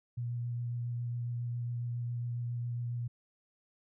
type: tone with vibrato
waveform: sine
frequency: 120 Hz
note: B2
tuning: 49 cents flat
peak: -33 dBFS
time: 0.17-3.08 s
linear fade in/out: 10 ms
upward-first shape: triangle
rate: 7.3 Hz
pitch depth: 16 cents each way
effects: none